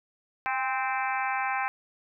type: harmonic tone with a mistuned harmonic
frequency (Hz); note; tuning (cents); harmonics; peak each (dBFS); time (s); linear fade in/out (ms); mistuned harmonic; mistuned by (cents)
260; C4; -11; 3 / 4 / 5 / 6 / 7 / 8 / 9 / 10; -30 / -33 / -37 / -34 / -38 / -39 / -36 / -41; 0.46-1.68; 0; 3; +36
effects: none